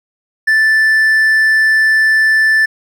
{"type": "tone", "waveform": "triangle", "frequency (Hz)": 1760, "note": "A6", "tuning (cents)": 0, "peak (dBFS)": -6, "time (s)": [0.47, 2.66], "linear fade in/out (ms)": 10, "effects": []}